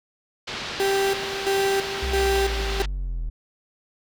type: low-pass noise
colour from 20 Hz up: white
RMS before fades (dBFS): -32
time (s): 0.47-2.86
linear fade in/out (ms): 10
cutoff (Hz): 4500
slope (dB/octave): 24
type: tone with tremolo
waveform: 35% pulse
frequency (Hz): 392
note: G4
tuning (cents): 0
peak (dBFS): -18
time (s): 0.8-2.82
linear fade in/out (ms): 0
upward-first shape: square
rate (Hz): 1.5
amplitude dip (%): 70
type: linear sweep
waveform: triangle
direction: down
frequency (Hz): 67 to 38.89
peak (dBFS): -23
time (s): 2.02-3.3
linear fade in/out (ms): 10
effects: none